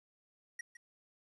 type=tone with echo; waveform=square; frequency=1900 Hz; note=A#6; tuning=33 cents sharp; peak=-40 dBFS; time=0.59-0.61 s; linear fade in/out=5 ms; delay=160 ms; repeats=1; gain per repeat=-12 dB; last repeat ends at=0.77 s; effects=resampled to 22050 Hz + 12-bit